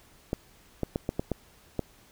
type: clicks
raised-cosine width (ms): 2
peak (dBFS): -14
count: 7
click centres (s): 0.331 / 0.833 / 0.959 / 1.091 / 1.195 / 1.317 / 1.793
effects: pink hiss -58 dBFS RMS until 2.11 s